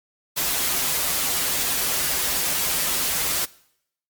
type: noise with comb filter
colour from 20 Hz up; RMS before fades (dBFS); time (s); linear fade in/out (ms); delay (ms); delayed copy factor
white; -23; 0.36-3.46; 20; 9.3; -0.65
effects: noise-tail reverb RT60 0.7 s tail -21 dB re dry + MP3 96 kbps